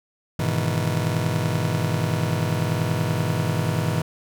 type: chord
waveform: 40% pulse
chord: E major seventh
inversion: first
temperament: just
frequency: 103.01 / 123.61 / 154.51 / 164.81 Hz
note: G#2 / B2 / D#3 / E3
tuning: -14 / +2 / -12 / 0 cents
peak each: -26 dBFS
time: 0.39-4.02 s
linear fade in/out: 5 ms
effects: none